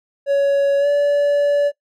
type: tone with pitch glide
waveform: triangle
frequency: 560 to 575.7 Hz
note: C#5 to D5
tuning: +18 to -35 cents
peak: -11 dBFS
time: 0.26-1.72 s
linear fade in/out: 50 ms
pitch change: +47 cents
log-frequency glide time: 0.79-0.87 s
effects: noise-tail reverb RT60 0.1 s tail -20 dB re dry